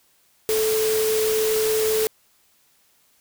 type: tone in noise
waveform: sine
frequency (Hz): 436.3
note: A4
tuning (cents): -15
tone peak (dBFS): -19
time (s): 0.49-2.07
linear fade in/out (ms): 0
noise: white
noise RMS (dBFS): -27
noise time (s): 0.49-2.07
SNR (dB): +5
effects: white hiss -61 dBFS RMS until 3.2 s